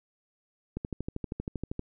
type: click train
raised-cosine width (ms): 3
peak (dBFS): -20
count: 14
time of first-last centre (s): 0.77-1.794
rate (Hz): 12.7
effects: none